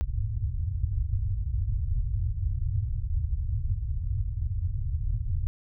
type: low-pass noise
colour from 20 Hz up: white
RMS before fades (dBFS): -28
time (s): 0.01-5.47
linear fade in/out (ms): 0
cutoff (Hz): 110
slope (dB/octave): 48
effects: none